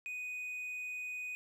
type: tone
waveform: triangle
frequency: 2489 Hz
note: D#7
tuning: in tune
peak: -37 dBFS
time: 0.06-1.35 s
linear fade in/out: 0 ms
effects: none